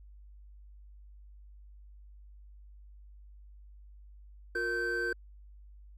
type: tone cluster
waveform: triangle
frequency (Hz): 356.6 / 466.7 / 1547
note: F4 / A#4 / G6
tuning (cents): +36 / +2 / -23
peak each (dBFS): -35 / -35 / -30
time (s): 4.55-5.13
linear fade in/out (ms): 5
effects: added 50 Hz sine -50 dBFS peak until 5.97 s